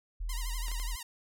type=tone; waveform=sine; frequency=41.07 Hz; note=E1; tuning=6 cents flat; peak=-32 dBFS; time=0.2-0.96 s; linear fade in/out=10 ms
type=tone with vibrato; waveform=5% pulse; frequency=987.8 Hz; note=B5; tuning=in tune; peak=-28 dBFS; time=0.29-1.03 s; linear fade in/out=5 ms; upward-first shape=sine; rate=12 Hz; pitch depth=120 cents each way
type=clicks; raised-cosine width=0.2 ms; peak=-28 dBFS; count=3; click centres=0.683 / 0.716 / 0.799 s
effects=none